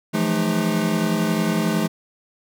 square tone cluster, 166.5 / 177.5 / 214.7 / 309 / 401 Hz, E3 / F3 / A3 / D#4 / G4, +18 / +28 / -42 / -12 / +39 cents, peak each -25 / -28 / -23 / -28 / -31 dBFS, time 0.13-1.88 s, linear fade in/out 20 ms, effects none

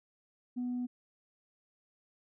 sine tone, 246.9 Hz, B3, in tune, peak -31 dBFS, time 0.56-0.87 s, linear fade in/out 20 ms, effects tanh soft clip ceiling -30 dBFS

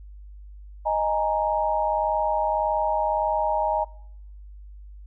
sine chord, D# suspended fourth, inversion none, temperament equal, 622.3 / 830.6 / 932.3 Hz, D#5 / G#5 / A#5, 0 / 0 / 0 cents, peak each -25 dBFS, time 0.85-3.85 s, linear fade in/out 20 ms, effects noise-tail reverb RT60 0.8 s tail -25 dB re dry + added 50 Hz sine -40 dBFS peak until 5.06 s

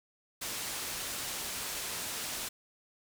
white low-pass noise, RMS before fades -38 dBFS, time 0.41-2.49 s, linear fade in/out 10 ms, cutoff 11000 Hz, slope 12 dB/octave, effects none

